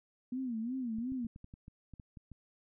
sine tone with vibrato, 241.2 Hz, B3, 41 cents flat, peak -34 dBFS, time 0.32-1.27 s, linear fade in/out 5 ms, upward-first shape sine, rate 2.8 Hz, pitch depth 160 cents each way
clicks, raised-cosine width 5 ms, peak -37 dBFS, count 11, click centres 0.986 / 1.12 / 1.248 / 1.361 / 1.444 / 1.539 / 1.681 / 1.937 / 1.998 / 2.172 / 2.317 s
effects none

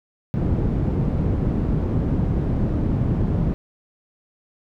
white low-pass noise, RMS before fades -21 dBFS, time 0.34-3.54 s, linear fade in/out 0 ms, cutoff 180 Hz, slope 12 dB/octave, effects none

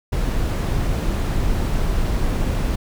brown noise, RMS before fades -20 dBFS, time 0.12-2.76 s, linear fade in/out 10 ms, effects none

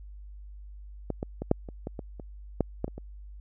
clicks, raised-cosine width 2 ms, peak -16 / -18 / -19 / -7 / -27 / -20 / -22 / -27 / -10 / -15 / -24 / -26 dBFS, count 12, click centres 1.103 / 1.229 / 1.42 / 1.514 / 1.688 / 1.871 / 1.992 / 2.198 / 2.607 / 2.844 / 2.88 / 2.98 s, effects added 50 Hz sine -42 dBFS peak until 3.4 s

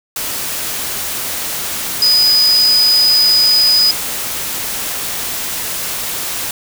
sine tone in noise, 4978 Hz, D#8, in tune, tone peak -8 dBFS, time 2.02-3.91 s, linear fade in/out 2 ms, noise white, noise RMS -21 dBFS, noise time 0.16-6.51 s, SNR +10 dB, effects none

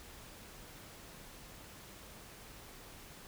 silence, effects pink hiss -53 dBFS RMS until 3.27 s

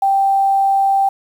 sine tone, 784 Hz, G5, in tune, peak -11 dBFS, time 0.02-1.09 s, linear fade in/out 5 ms, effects 7-bit

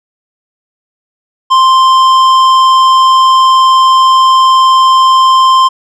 triangle tone with tanh clipping, 1046.5 Hz, C6, in tune, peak -5 dBFS, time 1.5-5.69 s, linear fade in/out 20 ms, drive 15 dB, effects none

